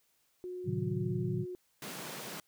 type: tone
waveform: sine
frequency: 362.6 Hz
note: F#4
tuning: 35 cents flat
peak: -38 dBFS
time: 0.44-1.55 s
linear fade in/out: 0 ms
type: chord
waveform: sine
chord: A diminished seventh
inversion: none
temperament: equal with one note detuned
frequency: 110 / 130.81 / 152.27 / 185 Hz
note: A2 / C3 / Eb3 / Gb3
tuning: 0 / 0 / -37 / 0 cents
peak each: -37 dBFS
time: 0.64-1.46 s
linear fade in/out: 50 ms
type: high-pass noise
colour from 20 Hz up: pink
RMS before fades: -43 dBFS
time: 1.82-2.4 s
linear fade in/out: 2 ms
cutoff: 140 Hz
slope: 48 dB/octave
effects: white hiss -73 dBFS RMS until 2.47 s